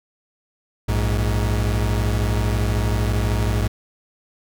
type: tone pair together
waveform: 40% pulse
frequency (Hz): 58.26 / 103.8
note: A#1 / G#2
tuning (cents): 0 / 0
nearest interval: minor seventh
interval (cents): 1000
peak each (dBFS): -20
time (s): 0.88-3.68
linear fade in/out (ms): 10
effects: none